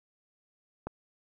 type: click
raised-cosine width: 1 ms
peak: -21 dBFS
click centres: 0.87 s
effects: none